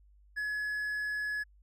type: tone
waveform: triangle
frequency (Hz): 1695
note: G#6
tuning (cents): +35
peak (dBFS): -30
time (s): 0.36-1.44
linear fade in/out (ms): 20
effects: added 50 Hz sine -58 dBFS peak until 1.62 s